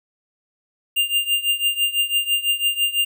square tone with tremolo, 2800 Hz, F7, 4 cents sharp, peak -15 dBFS, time 0.96-3.05 s, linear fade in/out 10 ms, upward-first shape triangle, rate 6 Hz, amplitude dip 90%, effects 9-bit

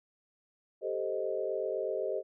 sine chord, A half-diminished seventh, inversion third, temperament equal, 392 / 440 / 523.3 / 622.3 Hz, G4 / A4 / C5 / Eb5, 0 / 0 / 0 / 0 cents, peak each -36 / -37 / -36 / -36 dBFS, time 0.81-2.23 s, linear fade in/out 50 ms, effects none

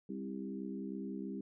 harmonic tone with a mistuned harmonic, 66.2 Hz, C2, 21 cents sharp, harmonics 3 / 4 / 5 / 6, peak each -42 / -44 / -46 / -48 dBFS, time 0.09-1.41 s, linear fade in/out 5 ms, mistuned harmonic 5, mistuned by -19 cents, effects none

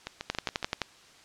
two click trains, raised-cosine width 0.2 ms, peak -17 / -10 dBFS, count 5 / 7, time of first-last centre 0.07-0.628 / 0.3-0.817 s, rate 7.17 / 11.6 Hz, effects white hiss -55 dBFS RMS until 1.24 s + low-pass 6000 Hz 12 dB/octave

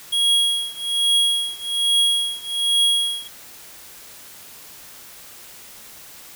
square tone with tremolo, 3300 Hz, G#7, 12 cents flat, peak -14 dBFS, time 0.12-3.28 s, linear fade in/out 10 ms, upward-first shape triangle, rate 1.2 Hz, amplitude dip 95%, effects white hiss -42 dBFS RMS until 6.35 s

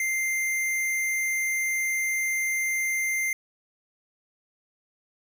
square tone, 2093 Hz, C7, in tune, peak -25 dBFS, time 0-3.33 s, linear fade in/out 2 ms, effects none

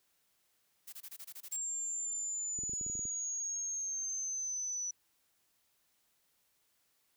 blue noise bursts, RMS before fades -47 dBFS, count 9, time 0.87-1.567 s, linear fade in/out 10 ms, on 57 ms, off 23 ms
sine linear sweep, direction down, 7459 to 5920 Hz, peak -35 dBFS, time 1.52-4.91 s, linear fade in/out 5 ms
clicks, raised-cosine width 3 ms, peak -36 dBFS, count 10, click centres 2.589 / 2.636 / 2.695 / 2.735 / 2.812 / 2.865 / 2.899 / 2.954 / 2.993 / 3.054 s
effects white hiss -75 dBFS RMS until 7.16 s

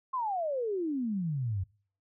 sine exponential sweep, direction down, 1079 to 89.2 Hz, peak -29 dBFS, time 0.13-1.64 s, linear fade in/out 10 ms, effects noise-tail reverb RT60 0.5 s tail -26 dB re dry

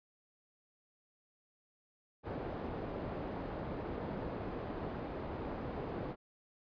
white low-pass noise, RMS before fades -41 dBFS, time 2.23-6.16 s, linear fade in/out 50 ms, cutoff 570 Hz, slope 12 dB/octave, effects resampled to 11025 Hz

